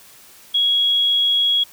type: tone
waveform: sine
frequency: 3322 Hz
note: G#7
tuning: in tune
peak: -14 dBFS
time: 0.54-1.64 s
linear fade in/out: 10 ms
effects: white hiss -46 dBFS RMS until 1.72 s